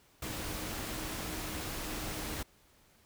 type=tone in noise; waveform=sine; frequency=311.1 Hz; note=D#4; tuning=in tune; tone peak=-47 dBFS; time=0.22-2.43 s; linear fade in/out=5 ms; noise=pink; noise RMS=-39 dBFS; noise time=0.22-2.43 s; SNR=-11 dB; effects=pink hiss -65 dBFS RMS until 3.05 s